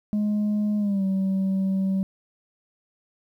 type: tone with pitch glide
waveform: sine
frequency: 209.2 to 191.84 Hz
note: G#3 to G3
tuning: +13 to -37 cents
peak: -18 dBFS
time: 0.13-2.03 s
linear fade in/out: 0 ms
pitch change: -150 cents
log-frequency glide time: 0.78-1.04 s
effects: tanh soft clip ceiling -20 dBFS + 10-bit